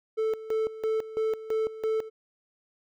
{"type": "tone with tremolo", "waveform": "triangle", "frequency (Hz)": 440, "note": "A4", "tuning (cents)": 0, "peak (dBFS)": -22, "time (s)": [0.17, 2.1], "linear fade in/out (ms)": 20, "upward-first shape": "square", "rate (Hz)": 3, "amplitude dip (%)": 80, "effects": []}